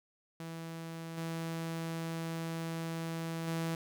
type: tone with level steps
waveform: sawtooth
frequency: 164.4 Hz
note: E3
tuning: 4 cents flat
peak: -37 / -32 / -29 dBFS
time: 0.4-3.75 s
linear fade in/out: 2 ms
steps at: 1.17 / 3.47 s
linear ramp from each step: 10 ms
effects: none